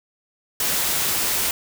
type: noise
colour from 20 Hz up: white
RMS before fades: -22 dBFS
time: 0.6-1.51 s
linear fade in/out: 2 ms
effects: none